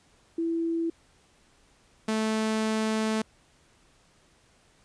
sine / sawtooth tone pair in turn, 331.7 / 218.8 Hz, E4 / A3, +11 / -9 cents, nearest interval perfect fifth, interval 720 cents, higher first, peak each -25 / -21 dBFS, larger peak second, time 0.38-0.9 / 2.08-3.22 s, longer second, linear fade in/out 5 ms, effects pink hiss -62 dBFS RMS until 4.84 s + resampled to 22050 Hz

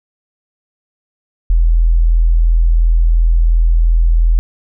sine tone, 41.43 Hz, E1, 9 cents sharp, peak -7 dBFS, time 1.5-4.39 s, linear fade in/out 0 ms, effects none

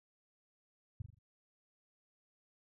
sine tone with echo, 103.6 Hz, G#2, 4 cents flat, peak -36 dBFS, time 1-1.02 s, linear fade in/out 5 ms, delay 42 ms, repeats 4, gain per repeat -7 dB, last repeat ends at 1.188 s, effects none

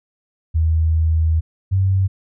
sine tone pair in turn, 80.2 / 95.62 Hz, E2 / G2, -47 / -43 cents, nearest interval minor third, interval 304 cents, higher second, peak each -13 dBFS, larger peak neither, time 0.54-1.41 / 1.71-2.08 s, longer first, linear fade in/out 20 ms, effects none

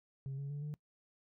sine tone with pitch steps, 135.7 / 140.08 / 144.6 / 149.27 Hz, C#3 / C#3 / D3 / D3, -36 / +18 / -27 / +29 cents, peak -36 dBFS, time 0.26-0.74 s, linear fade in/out 0 ms, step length 120 ms, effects noise-tail reverb RT60 0.1 s tail -24 dB re dry + tanh soft clip ceiling -37 dBFS

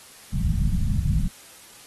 pink low-pass noise, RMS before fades -22 dBFS, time 0.32-1.28 s, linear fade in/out 5 ms, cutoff 200 Hz, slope 48 dB/octave, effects white hiss -47 dBFS RMS until 1.86 s + AAC 32 kbps

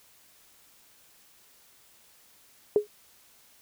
sine tone with exponential decay, 417.5 Hz, G#4, 9 cents sharp, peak -14 dBFS, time 2.76-2.87 s, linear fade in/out 1 ms, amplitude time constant 23 ms, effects white hiss -59 dBFS RMS until 3.61 s

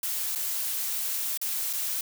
blue noise with dropouts, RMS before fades -30 dBFS, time 0.03-2.01 s, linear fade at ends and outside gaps 2 ms, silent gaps 0.351-0.357 / 1.375-1.414 / 1.73-1.734 s, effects none

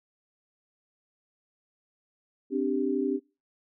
sine chord, C suspended second, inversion none, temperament equal, 261.6 / 293.7 / 392 Hz, C4 / D4 / G4, 0 / 0 / 0 cents, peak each -29 dBFS, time 2.5-3.2 s, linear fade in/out 50 ms, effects noise-tail reverb RT60 0.3 s tail -24 dB re dry

